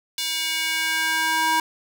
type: tone with high-pass filter sweep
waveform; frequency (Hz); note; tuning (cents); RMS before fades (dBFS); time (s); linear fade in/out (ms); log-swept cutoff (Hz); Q
square; 320; D#4; +49; -23; 0.18-1.6; 2; 3500 to 940; 1.7
effects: none